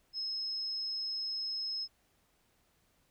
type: tone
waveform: sine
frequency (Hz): 5170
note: E8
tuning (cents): -34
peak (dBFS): -34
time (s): 0.13-1.88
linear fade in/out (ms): 50
effects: pink hiss -72 dBFS RMS until 3.1 s